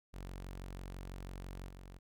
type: tone with level steps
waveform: sawtooth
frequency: 46.05 Hz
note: F#1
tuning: 7 cents flat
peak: -40 / -46 dBFS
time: 0.13-1.99 s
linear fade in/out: 20 ms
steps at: 1.68 s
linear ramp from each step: 10 ms
effects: none